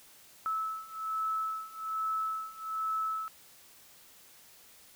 sine beating tone pair, 1303 / 1304.2 Hz, E6 / E6, -20 / -19 cents, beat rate 1.2 Hz, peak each -36 / -34 dBFS, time 0.46-3.28 s, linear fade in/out 0 ms, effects white hiss -57 dBFS RMS until 4.95 s

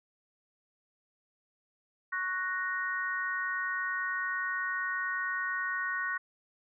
sine chord, F# major, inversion second, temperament equal, 1108.7 / 1480 / 1864.7 Hz, C#6 / F#6 / A#6, 0 / 0 / 0 cents, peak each -37 / -34 / -34 dBFS, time 2.12-6.18 s, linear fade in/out 10 ms, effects none

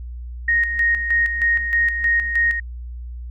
sine tone with tremolo, 1864.7 Hz, A#6, in tune, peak -14 dBFS, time 0.48-2.6 s, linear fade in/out 5 ms, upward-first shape square, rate 3.2 Hz, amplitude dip 55%, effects added 60 Hz sine -29 dBFS peak until 3.3 s

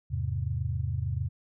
sine chord, E augmented, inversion none, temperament equal, 82.41 / 103.83 / 130.81 Hz, E2 / G#2 / B#2, 0 / 0 / 0 cents, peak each -32 dBFS, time 0.1-1.29 s, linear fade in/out 20 ms, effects none

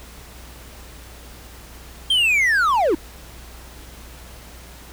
triangle linear sweep, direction down, 3219 to 282 Hz, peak -13 dBFS, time 2.1-2.95 s, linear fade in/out 5 ms, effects added 60 Hz sine -41 dBFS peak until 4.92 s + pink hiss -43 dBFS RMS until 4.92 s

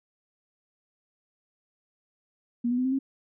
sine tone with pitch steps, 238.7 / 246.1 / 253.8 / 261.7 / 269.8 Hz, A#3 / B3 / B3 / C4 / C#4, +41 / -6 / +47 / 0 / -47 cents, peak -23 dBFS, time 2.64-2.99 s, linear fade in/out 10 ms, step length 70 ms, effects none

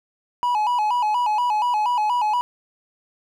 triangle tone with vibrato, 910 Hz, A#5, 42 cents flat, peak -16 dBFS, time 0.43-2.41 s, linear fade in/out 0 ms, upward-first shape square, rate 4.2 Hz, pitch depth 120 cents each way, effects none

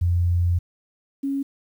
sine tone pair in turn, 87.31 / 275.9 Hz, F2 / C#4, 0 / -8 cents, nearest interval octave + minor sixth, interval 1992 cents, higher second, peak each -17 / -22 dBFS, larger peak first, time 0.01-0.59 / 1.23-1.43 s, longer first, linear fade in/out 10 ms, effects 9-bit

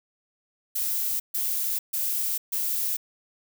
violet noise bursts, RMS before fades -27 dBFS, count 4, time 0.75-2.97 s, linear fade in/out 10 ms, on 450 ms, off 140 ms, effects none

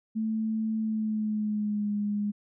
sine tone with pitch glide, 220 to 206.5 Hz, A3 to G#3, 0 to -10 cents, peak -26 dBFS, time 0.15-2.32 s, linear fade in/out 20 ms, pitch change -110 cents, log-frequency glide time 0.78-1.92 s, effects none

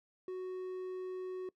triangle tone, 370 Hz, F#4, in tune, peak -36 dBFS, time 0.28-1.49 s, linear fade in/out 2 ms, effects noise-tail reverb RT60 0.1 s tail -22 dB re dry

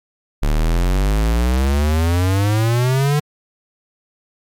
square exponential sweep, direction up, 35.71 to 150.5 Hz, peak -14 dBFS, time 0.42-3.2 s, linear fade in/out 10 ms, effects MP3 96 kbps

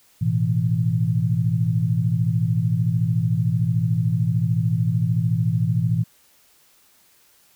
sine chord, A suspended second, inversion none, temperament equal, 110 / 123.47 / 164.81 Hz, A2 / B2 / E3, 0 / 0 / 0 cents, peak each -22 dBFS, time 0.21-6.04 s, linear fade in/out 10 ms, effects white hiss -57 dBFS RMS until 7.55 s

